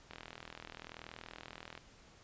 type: click train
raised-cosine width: 0.3 ms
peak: -30 dBFS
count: 69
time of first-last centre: 0.11-1.777 s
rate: 40.8 Hz
effects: pink hiss -61 dBFS RMS until 2.23 s + resampled to 16000 Hz